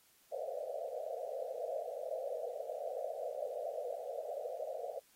pink band-pass noise, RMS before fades -41 dBFS, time 0.31-5 s, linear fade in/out 20 ms, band 480 to 700 Hz, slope 96 dB/octave, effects white hiss -68 dBFS RMS until 5.15 s + AAC 48 kbps

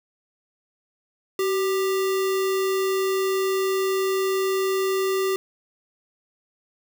sine tone with sample-and-hold, 382 Hz, G4, 45 cents flat, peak -20 dBFS, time 1.39-5.36 s, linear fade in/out 2 ms, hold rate 1575 Hz, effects none

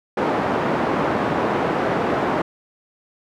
pink band-pass noise, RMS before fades -21 dBFS, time 0.17-2.42 s, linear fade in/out 5 ms, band 240 to 1200 Hz, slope 12 dB/octave, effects none

